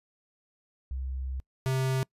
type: tone pair in turn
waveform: sine / square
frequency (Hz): 65.41 / 131.62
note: C2 / C3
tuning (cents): 0 / +11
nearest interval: octave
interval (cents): 1211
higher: second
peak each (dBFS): -31 / -26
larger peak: second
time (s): 0.91-1.4 / 1.66-2.03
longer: first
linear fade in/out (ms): 0
effects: noise-tail reverb RT60 0.1 s tail -25 dB re dry + resampled to 32000 Hz